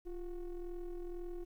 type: ring-modulated tone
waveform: triangle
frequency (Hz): 185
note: F#3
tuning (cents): 0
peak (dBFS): -35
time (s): 0.05-1.45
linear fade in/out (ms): 20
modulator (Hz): 164
effects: 12-bit